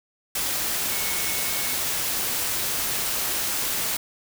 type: tone in noise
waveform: sine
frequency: 2200 Hz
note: C#7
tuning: 14 cents flat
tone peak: -35 dBFS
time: 0.91-1.74 s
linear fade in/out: 5 ms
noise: white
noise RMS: -26 dBFS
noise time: 0.35-3.97 s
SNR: -12 dB
effects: none